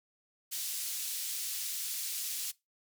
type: band-pass noise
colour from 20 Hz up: white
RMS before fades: -37 dBFS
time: 0.51-2.52 s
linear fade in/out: 20 ms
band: 3400 to 16000 Hz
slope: 12 dB/octave
effects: noise-tail reverb RT60 0.2 s tail -21 dB re dry